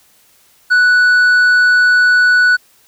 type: tone with tanh clipping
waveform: sine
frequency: 1480 Hz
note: F#6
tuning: in tune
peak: -8 dBFS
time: 0.7-2.57 s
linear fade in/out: 20 ms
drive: 5 dB
effects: white hiss -51 dBFS RMS until 2.87 s